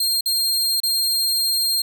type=tone with dropouts; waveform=sawtooth; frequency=4204 Hz; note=C8; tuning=7 cents sharp; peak=-15 dBFS; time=0-1.82 s; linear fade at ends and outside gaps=5 ms; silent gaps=0.209-0.258 / 0.803-0.833 s; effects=none